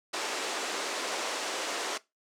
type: band-pass noise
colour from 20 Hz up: pink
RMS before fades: -34 dBFS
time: 0.13-1.98 s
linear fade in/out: 10 ms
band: 360 to 8100 Hz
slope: 24 dB/octave
effects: noise-tail reverb RT60 0.2 s tail -19 dB re dry